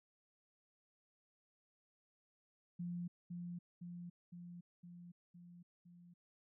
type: tone with echo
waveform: sine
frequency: 174.61 Hz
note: F3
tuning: in tune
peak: -40 dBFS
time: 2.79-3.08 s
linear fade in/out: 10 ms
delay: 510 ms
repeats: 6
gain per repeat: -3 dB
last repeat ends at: 6.14 s
effects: none